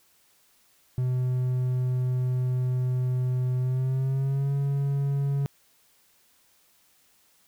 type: tone with pitch glide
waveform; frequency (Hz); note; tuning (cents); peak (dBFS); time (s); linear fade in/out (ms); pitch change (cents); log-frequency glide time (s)
triangle; 126.7 to 139.77; B2 to C#3; +45 to +15; -21; 0.98-5.46; 0; +170; 3.59-4.53
effects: white hiss -63 dBFS RMS until 7.47 s